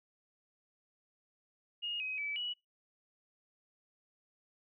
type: tone with pitch steps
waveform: sine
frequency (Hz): 2858 / 2529 / 2302 / 2932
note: F7 / D#7 / D7 / F#7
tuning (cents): +39 / +28 / -35 / -16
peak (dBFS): -35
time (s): 1.82-2.54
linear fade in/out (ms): 20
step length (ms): 180
effects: noise-tail reverb RT60 0.2 s tail -25 dB re dry